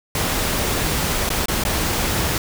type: noise with dropouts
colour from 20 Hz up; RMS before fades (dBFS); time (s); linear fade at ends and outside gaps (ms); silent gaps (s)
pink; -21; 0.15-2.38; 2; 1.292-1.302 / 1.458-1.483 / 1.638-1.65
effects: none